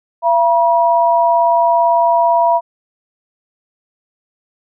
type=tone pair together; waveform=sine; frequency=678.9 / 961 Hz; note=F5 / B5; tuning=-49 / -48 cents; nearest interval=tritone; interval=601 cents; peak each=-12 dBFS; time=0.22-2.61 s; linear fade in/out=50 ms; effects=none